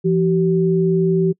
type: tone pair together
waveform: sine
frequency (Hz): 169.4 / 382.5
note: E3 / G4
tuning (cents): +48 / -42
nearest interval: octave + major second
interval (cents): 1410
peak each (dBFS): -16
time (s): 0.04-1.33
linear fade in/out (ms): 20
effects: noise-tail reverb RT60 0.1 s tail -26 dB re dry